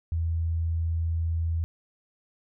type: tone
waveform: sine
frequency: 82.5 Hz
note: E2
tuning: 2 cents sharp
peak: -24 dBFS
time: 0.12-1.64 s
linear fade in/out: 0 ms
effects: none